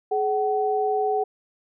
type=tone pair together; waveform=sine; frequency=422.8 / 755 Hz; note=G#4 / F#5; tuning=+31 / +35 cents; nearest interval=minor seventh; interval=1004 cents; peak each=-23 dBFS; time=0.11-1.24 s; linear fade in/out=10 ms; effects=none